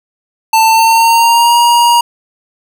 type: tone with pitch glide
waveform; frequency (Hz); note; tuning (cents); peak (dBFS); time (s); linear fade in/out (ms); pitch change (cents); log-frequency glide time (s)
square; 890 to 948.4; A5 to A#5; +20 to +30; -6; 0.53-2.01; 5; +110; 0.65-1.56
effects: none